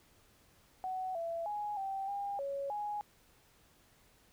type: tone with pitch steps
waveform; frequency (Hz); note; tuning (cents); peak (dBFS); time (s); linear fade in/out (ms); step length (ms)
sine; 748 / 670 / 832 / 778 / 804 / 556 / 831; F#5 / E5 / G#5 / G5 / G5 / C#5 / G#5; +19 / +28 / +3 / -13 / +44 / +5 / +1; -35; 0.84-3.01; 0; 310
effects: pink hiss -66 dBFS RMS until 4.32 s